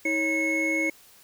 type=tone cluster; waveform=triangle; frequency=319.1 / 552 / 2187 Hz; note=D#4 / C#5 / C#7; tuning=+44 / -7 / -24 cents; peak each=-26 / -31 / -23 dBFS; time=0.05-0.9 s; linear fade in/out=5 ms; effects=white hiss -54 dBFS RMS until 1.23 s